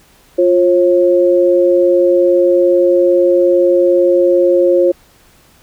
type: tone pair together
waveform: sine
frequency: 351.2 / 540 Hz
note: F4 / C#5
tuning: +10 / -45 cents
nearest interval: perfect fifth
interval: 745 cents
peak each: -10 dBFS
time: 0.38-4.92 s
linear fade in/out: 10 ms
effects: pink hiss -48 dBFS RMS until 5.62 s